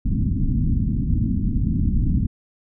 pink low-pass noise, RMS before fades -20 dBFS, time 0.05-2.27 s, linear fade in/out 10 ms, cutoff 270 Hz, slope 48 dB/octave, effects none

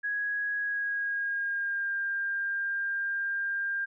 sine tone with pitch glide, 1661.2 to 1599.1 Hz, G#6 to G6, 0 to +34 cents, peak -28 dBFS, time 0.03-3.86 s, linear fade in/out 20 ms, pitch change -66 cents, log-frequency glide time 0.57-1.94 s, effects none

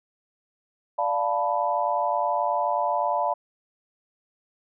sine chord, B half-diminished seventh, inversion first, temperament equal, 587.3 / 698.5 / 880 / 987.8 Hz, D5 / F5 / A5 / B5, 0 / 0 / 0 / 0 cents, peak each -28 / -27 / -27 / -27 dBFS, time 0.98-3.34 s, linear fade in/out 10 ms, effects none

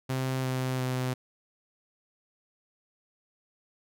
sawtooth tone with pitch steps, 130.81 / 129.38 / 127.97 Hz, C3 / C3 / C3, 0 / -19 / -38 cents, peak -24 dBFS, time 0.09-1.14 s, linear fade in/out 10 ms, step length 350 ms, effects none

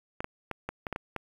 clicks, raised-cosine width 0.5 ms, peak -18 dBFS, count 8, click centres 0.205 / 0.244 / 0.513 / 0.69 / 0.868 / 0.927 / 0.961 / 1.163 s, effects 8-bit

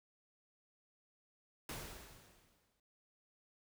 pink noise with exponential decay, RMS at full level -43 dBFS, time 1.69-2.8 s, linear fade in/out 2 ms, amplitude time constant 240 ms, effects none

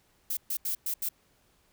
violet noise bursts at uneven times, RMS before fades -31 dBFS, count 5, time 0.3-0.37 / 0.5-0.57 / 0.65-0.75 / 0.86-0.94 / 1.02-1.09 s, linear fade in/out 5 ms, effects pink hiss -67 dBFS RMS until 1.72 s

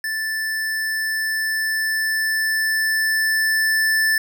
square tone with level ramp, 1760 Hz, A6, in tune, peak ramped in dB -23 to -16 dBFS, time 0.04-4.18 s, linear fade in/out 2 ms, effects none

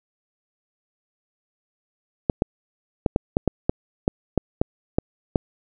clicks, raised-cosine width 2 ms, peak -4 dBFS, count 12, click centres 2.298 / 2.421 / 3.062 / 3.161 / 3.369 / 3.477 / 3.695 / 4.079 / 4.377 / 4.615 / 4.985 / 5.358 s, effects none

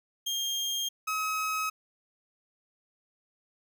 30% pulse tone pair in turn, 3214 / 1275.5 Hz, G7 / D#6, +43 / +43 cents, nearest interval octave + major third, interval 1600 cents, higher first, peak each -26 dBFS, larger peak neither, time 0.26-0.89 / 1.07-1.7 s, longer neither, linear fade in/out 10 ms, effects none

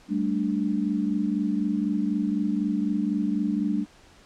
sine chord, G suspended second, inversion none, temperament equal, 196 / 220 / 293.7 Hz, G3 / A3 / D4, 0 / 0 / 0 cents, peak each -27 dBFS, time 0.08-3.86 s, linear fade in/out 50 ms, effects pink hiss -54 dBFS RMS until 4.25 s + low-pass 7000 Hz 12 dB/octave

